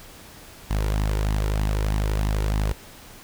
sawtooth tone with flanger, 51.91 Hz, G#1, in tune, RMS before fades -23 dBFS, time 0.7-2.73 s, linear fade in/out 10 ms, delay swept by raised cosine 1 to 2.2 ms, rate 3.2 Hz, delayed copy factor +0.5, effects pink hiss -45 dBFS RMS until 3.23 s

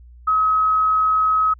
sine tone, 1276 Hz, D#6, 43 cents sharp, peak -14 dBFS, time 0.27-1.54 s, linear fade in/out 10 ms, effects added 60 Hz sine -41 dBFS peak until 1.59 s

